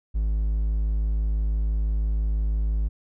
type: tone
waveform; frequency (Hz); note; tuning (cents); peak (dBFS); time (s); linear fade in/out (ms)
triangle; 53; G#1; +36; -19; 0.14-2.89; 20
effects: none